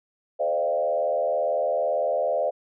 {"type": "tone with frequency modulation", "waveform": "sine", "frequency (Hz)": 598, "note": "D5", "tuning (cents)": 31, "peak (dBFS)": -21, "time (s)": [0.39, 2.51], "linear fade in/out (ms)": 20, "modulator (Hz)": 77.9, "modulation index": 1.3, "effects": []}